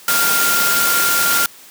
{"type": "tone in noise", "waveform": "sine", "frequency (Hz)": 1396.9, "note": "F6", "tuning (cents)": 0, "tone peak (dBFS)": -17, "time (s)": [0.08, 1.46], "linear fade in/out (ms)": 2, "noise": "white", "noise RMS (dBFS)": -17, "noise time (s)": [0.08, 1.46], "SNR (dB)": -3, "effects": ["white hiss -42 dBFS RMS until 1.7 s", "high-pass 150 Hz 12 dB/octave"]}